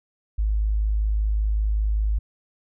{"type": "tone", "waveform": "sine", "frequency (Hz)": 52.6, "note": "G#1", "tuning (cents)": 23, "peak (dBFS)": -19, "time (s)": [0.38, 2.19], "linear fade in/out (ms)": 10, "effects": []}